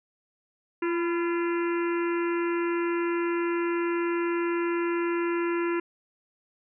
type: harmonic tone with a mistuned harmonic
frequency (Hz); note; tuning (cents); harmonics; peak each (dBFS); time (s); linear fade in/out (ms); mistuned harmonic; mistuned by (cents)
343.4; F4; -29; 1 / 3 / 4 / 5 / 6 / 7 / 8; -25 / -35 / -37 / -39 / -41 / -42 / -43; 0.82-5.8; 5; 3; -47
effects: none